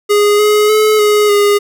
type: tone with pitch steps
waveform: square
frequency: 413.3 / 420.7 / 429.6 / 418.7 / 409.6 Hz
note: G#4 / G#4 / A4 / G#4 / G#4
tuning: -8 / +22 / -41 / +14 / -24 cents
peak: -8 dBFS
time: 0.09-1.59 s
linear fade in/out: 20 ms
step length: 300 ms
effects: none